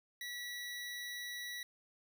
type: tone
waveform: 25% pulse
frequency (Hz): 1943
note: B6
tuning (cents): -29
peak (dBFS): -38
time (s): 0.21-1.63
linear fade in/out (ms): 2
effects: 12-bit